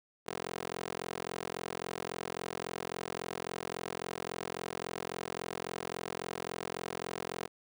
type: tone with high-pass filter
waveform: 15% pulse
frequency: 43.65 Hz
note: F1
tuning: in tune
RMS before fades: -40 dBFS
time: 0.26-7.48 s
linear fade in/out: 20 ms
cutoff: 380 Hz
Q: 1
effects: none